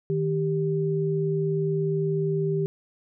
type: tone pair together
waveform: sine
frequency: 156.32 / 393 Hz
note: D#3 / G4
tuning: +8 / +4 cents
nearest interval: octave + major third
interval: 1596 cents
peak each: -25 dBFS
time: 0.1-2.66 s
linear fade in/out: 0 ms
effects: none